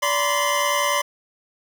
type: tone cluster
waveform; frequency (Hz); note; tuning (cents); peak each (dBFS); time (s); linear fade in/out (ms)
25% pulse; 578 / 967 / 1037 / 2998; D5 / B5 / C6 / F#7; -28 / -37 / -16 / +22; -20 / -24 / -18 / -27; 0.02-1.02; 10
effects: none